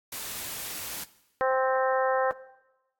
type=noise; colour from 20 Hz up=white; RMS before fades=-36 dBFS; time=0.12-1.04 s; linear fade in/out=5 ms
type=harmonic tone; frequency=261.6 Hz; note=C4; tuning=in tune; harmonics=2 / 3 / 4 / 5 / 6 / 7; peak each=-25 / -29 / -31 / -33 / -35 / -36 dBFS; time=1.41-2.31 s; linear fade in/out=0 ms
effects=noise-tail reverb RT60 1.0 s tail -18 dB re dry + AAC 64 kbps